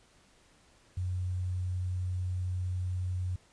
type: tone with quantisation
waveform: sine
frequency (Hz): 91.1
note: F#2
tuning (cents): -26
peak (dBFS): -30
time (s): 0.97-3.36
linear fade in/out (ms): 5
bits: 10
effects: pink hiss -63 dBFS RMS until 3.52 s + resampled to 22050 Hz